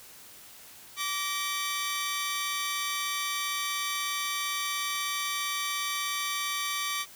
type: tone cluster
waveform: 15% pulse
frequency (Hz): 1160 / 1880 / 3081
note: D6 / A#6 / G7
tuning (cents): -22 / +14 / -31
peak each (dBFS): -25 / -30 / -30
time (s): 0.96-7.06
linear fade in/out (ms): 50
effects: white hiss -50 dBFS RMS until 7.15 s